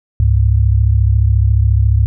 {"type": "tone pair together", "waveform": "sine", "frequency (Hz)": [68.8, 103.08], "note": ["C#2", "G#2"], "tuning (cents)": [-12, -12], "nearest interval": "perfect fifth", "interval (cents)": 700, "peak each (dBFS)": -11, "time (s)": [0.2, 2.06], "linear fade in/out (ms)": 0, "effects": []}